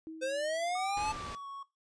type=tone with exponential decay; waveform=sine; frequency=320 Hz; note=D#4; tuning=49 cents sharp; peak=-39 dBFS; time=0.07-1.09 s; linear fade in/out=0 ms; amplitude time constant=220 ms
type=linear sweep; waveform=square; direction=up; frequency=510 to 880 Hz; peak=-32 dBFS; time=0.21-1.13 s; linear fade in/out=20 ms
type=tone with pitch glide; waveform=triangle; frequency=1201 to 1107.7 Hz; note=D6 to C#6; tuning=+38 to -2 cents; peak=-39 dBFS; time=0.75-1.63 s; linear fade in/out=5 ms; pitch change=-140 cents; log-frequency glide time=1.08-1.47 s
type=low-pass noise; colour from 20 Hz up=pink; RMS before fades=-44 dBFS; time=0.97-1.35 s; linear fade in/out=0 ms; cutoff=5800 Hz; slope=12 dB/octave
effects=noise-tail reverb RT60 0.2 s tail -18 dB re dry + resampled to 22050 Hz